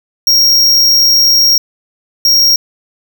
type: tone bursts at uneven times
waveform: square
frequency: 5588 Hz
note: F8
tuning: in tune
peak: -6 dBFS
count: 2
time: 0.27-1.58 / 2.25-2.56 s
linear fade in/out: 2 ms
effects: none